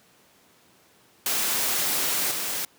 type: noise with level steps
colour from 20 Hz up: white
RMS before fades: -25 / -29 dBFS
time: 1.26-2.65 s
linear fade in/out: 2 ms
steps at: 2.31 s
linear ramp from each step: 2 ms
effects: pink hiss -58 dBFS RMS until 2.78 s + high-pass 150 Hz 12 dB/octave